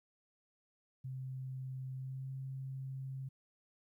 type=tone with pitch glide; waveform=sine; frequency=130.8 to 133.32 Hz; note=C3 to C3; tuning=0 to +33 cents; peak=-40 dBFS; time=1.04-3.29 s; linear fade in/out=10 ms; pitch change=+33 cents; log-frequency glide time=1.94-2.31 s; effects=13-bit